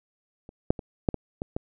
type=clicks; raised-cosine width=2 ms; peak=-30 / -6 / -22 / -8 / -17 / -17 / -15 dBFS; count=7; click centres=0.491 / 0.705 / 0.792 / 1.088 / 1.143 / 1.419 / 1.565 s; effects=none